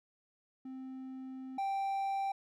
triangle tone pair in turn, 261.6 / 783.9 Hz, C4 / G5, 0 / 0 cents, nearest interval octave + perfect fifth, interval 1900 cents, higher second, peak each -40 / -30 dBFS, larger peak second, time 0.65-1.58 / 1.58-2.32 s, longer first, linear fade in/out 5 ms, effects none

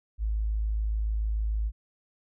sine tone, 53.5 Hz, A1, 48 cents flat, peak -25 dBFS, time 0.18-1.72 s, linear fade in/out 50 ms, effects none

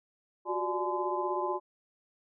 sine tone cluster, 361.7 / 377.8 / 590 / 852 / 1024 Hz, F#4 / F#4 / D5 / G#5 / C6, -39 / +36 / +8 / +44 / -38 cents, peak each -34 / -39 / -37 / -35 / -34 dBFS, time 0.45-1.6 s, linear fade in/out 50 ms, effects none

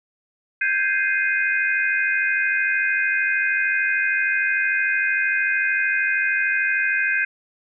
sine chord, Ab major seventh, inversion third, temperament equal, 1568 / 1661.2 / 2093 / 2489 Hz, G6 / Ab6 / C7 / Eb7, 0 / 0 / 0 / 0 cents, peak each -21 / -27 / -26 / -24 dBFS, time 0.61-7.25 s, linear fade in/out 5 ms, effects none

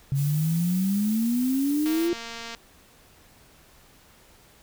sine exponential sweep, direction up, 135.7 to 349.2 Hz, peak -21 dBFS, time 0.12-2.13 s, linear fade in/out 0 ms
blue noise, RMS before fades -38 dBFS, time 0.14-2.1 s, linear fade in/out 50 ms
click train, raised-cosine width 0.2 ms, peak -20 dBFS, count 160, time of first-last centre 1.86-2.548 s, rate 231 Hz
effects pink hiss -55 dBFS RMS until 4.62 s

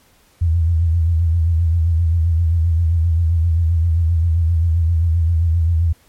sine tone with vibrato, 83 Hz, E2, 12 cents sharp, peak -12 dBFS, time 0.41-5.93 s, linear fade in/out 10 ms, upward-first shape sine, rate 7.6 Hz, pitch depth 72 cents each way, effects pink hiss -54 dBFS RMS until 6.08 s + MP3 64 kbps

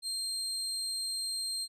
30% pulse tone, 4186 Hz, C8, in tune, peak -30 dBFS, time 0.02-1.68 s, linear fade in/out 50 ms, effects resampled to 32000 Hz

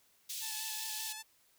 pink high-pass noise, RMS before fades -41 dBFS, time 0.29-1.13 s, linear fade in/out 10 ms, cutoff 3300 Hz, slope 24 dB/octave
5% pulse tone with vibrato, 872 Hz, A5, 16 cents flat, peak -31 dBFS, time 0.41-1.23 s, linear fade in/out 20 ms, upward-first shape square, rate 5.2 Hz, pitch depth 19 cents each way
effects white hiss -69 dBFS RMS until 1.58 s

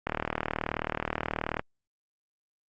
click train, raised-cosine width 0.5 ms, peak -13 dBFS, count 60, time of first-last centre 0.07-1.595 s, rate 38.7 Hz, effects Opus 48 kbps

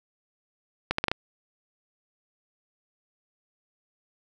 accelerating click train, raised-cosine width 0.3 ms, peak -8 dBFS, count 5, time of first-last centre 0.91-1.115 s, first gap 74 ms, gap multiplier 0.76, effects none

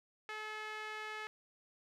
sawtooth tone with band-pass filter, 429.8 Hz, A4, 41 cents flat, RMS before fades -44 dBFS, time 0.29-1.27 s, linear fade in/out 0 ms, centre 1900 Hz, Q 1.5, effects none

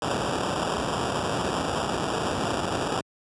violet noise with sample-and-hold, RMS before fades -27 dBFS, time 0.02-3.01 s, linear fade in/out 2 ms, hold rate 2100 Hz, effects high-pass 80 Hz 12 dB/octave + resampled to 22050 Hz

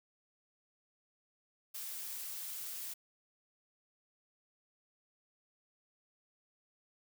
blue noise, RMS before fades -43 dBFS, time 1.74-2.94 s, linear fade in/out 10 ms, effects none

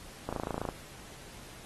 click train, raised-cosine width 1 ms, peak -20 dBFS, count 12, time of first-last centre 0.29-0.689 s, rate 27.6 Hz, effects pink hiss -50 dBFS RMS until 1.65 s + AAC 32 kbps

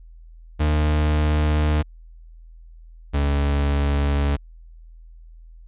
40% pulse tone pair in turn, 75.7 / 71.28 Hz, D#2 / C#2, -47 / +49 cents, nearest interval minor second, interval 104 cents, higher first, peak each -16 / -17 dBFS, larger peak first, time 0.59-1.83 / 3.13-4.37 s, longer neither, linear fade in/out 20 ms, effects added 41 Hz sine -41 dBFS peak until 5.67 s + resampled to 8000 Hz

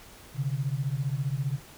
sine beating tone pair, 130.81 / 145.81 Hz, C3 / D3, 0 / -12 cents, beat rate 15 Hz, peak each -29 / -30 dBFS, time 0.34-1.6 s, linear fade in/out 50 ms, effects pink hiss -50 dBFS RMS until 1.77 s

